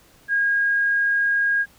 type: tone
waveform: sine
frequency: 1631 Hz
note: G#6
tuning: 32 cents flat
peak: -17 dBFS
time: 0.28-1.66 s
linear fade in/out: 50 ms
effects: pink hiss -54 dBFS RMS until 1.78 s